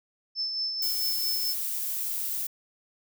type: tone with tremolo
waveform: sine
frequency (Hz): 5274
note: E8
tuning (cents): 0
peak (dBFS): -26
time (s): 0.35-1.55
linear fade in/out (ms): 50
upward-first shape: sine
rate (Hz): 4.5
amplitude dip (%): 40
type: noise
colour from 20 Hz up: violet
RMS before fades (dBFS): -31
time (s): 0.82-2.47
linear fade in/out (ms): 5
effects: none